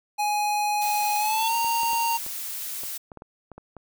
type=tone with pitch glide; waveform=square; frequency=834 to 925.4 Hz; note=G#5 to A#5; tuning=+7 to -13 cents; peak=-23 dBFS; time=0.18-2.18 s; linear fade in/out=20 ms; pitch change=+180 cents; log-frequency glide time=1.18-1.55 s
type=noise; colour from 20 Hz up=blue; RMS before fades=-33 dBFS; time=0.81-2.98 s; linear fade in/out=10 ms
type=tone with exponential growth; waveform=sine; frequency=3411 Hz; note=G#7; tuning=46 cents sharp; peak=-28 dBFS; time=1.05-1.48 s; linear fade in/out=2 ms; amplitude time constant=93 ms
type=clicks; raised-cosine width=1 ms; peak=-27 dBFS; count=11; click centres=1.646 / 1.833 / 1.932 / 2.264 / 2.835 / 3.118 / 3.173 / 3.221 / 3.517 / 3.58 / 3.767 s
effects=none